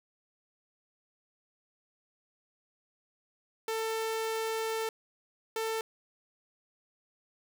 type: tone bursts at uneven times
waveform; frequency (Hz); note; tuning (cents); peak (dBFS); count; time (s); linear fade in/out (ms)
sawtooth; 445.6; A4; +22; -27; 2; 3.68-4.89 / 5.56-5.81; 2
effects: none